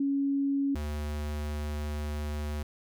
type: tone pair in turn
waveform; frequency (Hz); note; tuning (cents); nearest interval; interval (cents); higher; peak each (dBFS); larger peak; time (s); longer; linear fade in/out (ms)
sine / square; 278 / 74.53; C#4 / D2; +5 / +26; octave + major seventh; 2279; first; -25 / -32; first; 0-0.75 / 0.75-2.63; second; 5
effects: none